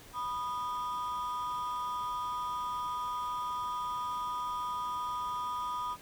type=ring-modulated tone; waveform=triangle; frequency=1108.7 Hz; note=C#6; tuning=in tune; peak=-28 dBFS; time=0.13-5.97 s; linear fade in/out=50 ms; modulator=124 Hz; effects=pink hiss -53 dBFS RMS until 6.01 s